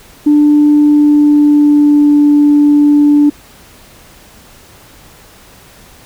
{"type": "tone with pitch glide", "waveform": "sine", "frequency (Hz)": [295.8, 292.6], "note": ["D4", "D4"], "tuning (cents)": [13, -6], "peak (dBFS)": -3, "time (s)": [0.26, 3.3], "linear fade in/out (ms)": 10, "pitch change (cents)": -19, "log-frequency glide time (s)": [0.81, 2.18], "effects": ["tanh soft clip ceiling 0 dBFS", "pink hiss -40 dBFS RMS until 6.05 s"]}